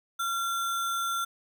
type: tone with sample-and-hold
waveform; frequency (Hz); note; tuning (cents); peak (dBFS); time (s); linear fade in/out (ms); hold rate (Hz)
sine; 1372; F6; -31; -27; 0.19-1.25; 10; 4900
effects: none